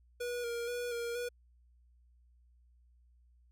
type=tone with vibrato; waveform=square; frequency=477.7 Hz; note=A#4; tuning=42 cents sharp; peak=-36 dBFS; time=0.2-1.29 s; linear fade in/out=10 ms; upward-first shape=square; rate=2.1 Hz; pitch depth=26 cents each way; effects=added 60 Hz sine -62 dBFS peak until 3.51 s